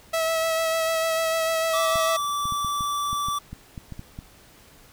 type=tone with vibrato; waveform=sawtooth; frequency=650 Hz; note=E5; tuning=24 cents flat; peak=-18 dBFS; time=0.13-2.17 s; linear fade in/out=10 ms; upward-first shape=sine; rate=6.7 Hz; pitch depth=16 cents each way
type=tone; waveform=square; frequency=1161 Hz; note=D6; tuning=20 cents flat; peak=-25 dBFS; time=1.73-3.39 s; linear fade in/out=10 ms
type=clicks; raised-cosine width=5 ms; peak=-23 dBFS; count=12; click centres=1.957 / 2.455 / 2.523 / 2.647 / 2.808 / 3.13 / 3.285 / 3.53 / 3.778 / 3.923 / 3.994 / 4.189 s
effects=pink hiss -52 dBFS RMS until 4.92 s